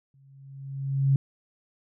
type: tone with exponential growth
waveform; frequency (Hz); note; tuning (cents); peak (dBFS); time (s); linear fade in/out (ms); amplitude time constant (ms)
sine; 136.7; C#3; -24; -16; 0.14-1.16; 2; 220
effects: none